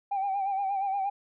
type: tone with vibrato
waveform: sine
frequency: 786 Hz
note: G5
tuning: 4 cents sharp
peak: -25 dBFS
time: 0.11-1.1 s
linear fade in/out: 10 ms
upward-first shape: sine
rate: 8.5 Hz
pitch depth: 55 cents each way
effects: tanh soft clip ceiling -23 dBFS